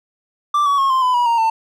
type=tone with pitch steps; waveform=triangle; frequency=1174.7 / 1130.1 / 1087.2 / 1045.9 / 1006.2 / 968 / 931.3 / 895.9 Hz; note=D6 / C#6 / C#6 / C6 / B5 / B5 / A#5 / A5; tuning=0 / +33 / -34 / -1 / +32 / -35 / -2 / +31 cents; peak=-11 dBFS; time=0.54-1.5 s; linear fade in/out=5 ms; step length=120 ms; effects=none